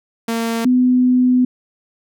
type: tone pair in turn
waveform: sawtooth / sine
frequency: 228.9 / 251.3 Hz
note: A#3 / B3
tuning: -31 / +30 cents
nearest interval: major second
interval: 161 cents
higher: second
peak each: -14 / -10 dBFS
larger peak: second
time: 0.28-0.65 / 0.65-1.45 s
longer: second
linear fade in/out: 5 ms
effects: none